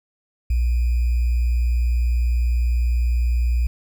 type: tone with sample-and-hold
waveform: sine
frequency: 60 Hz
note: B1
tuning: 49 cents flat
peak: -16 dBFS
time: 0.5-3.67 s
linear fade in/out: 5 ms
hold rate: 2450 Hz
effects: none